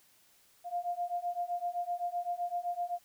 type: beating tone pair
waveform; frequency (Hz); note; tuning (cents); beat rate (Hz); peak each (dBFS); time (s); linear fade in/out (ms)
sine; 698.5 / 706.3; F5 / F5; 0 / +19; 7.8; -36 / -35; 0.64-2.99; 50
effects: white hiss -65 dBFS RMS until 3.04 s